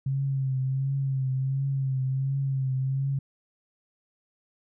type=tone with vibrato; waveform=sine; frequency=134.2 Hz; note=C3; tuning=44 cents sharp; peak=-24 dBFS; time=0.06-3.19 s; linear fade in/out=5 ms; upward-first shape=triangle; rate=1.4 Hz; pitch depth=50 cents each way; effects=none